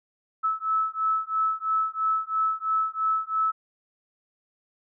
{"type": "beating tone pair", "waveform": "sine", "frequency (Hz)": [1302, 1305], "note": ["E6", "E6"], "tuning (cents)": [-22, -18], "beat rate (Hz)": 3, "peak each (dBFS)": -26, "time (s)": [0.43, 3.52], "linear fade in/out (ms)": 20, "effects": []}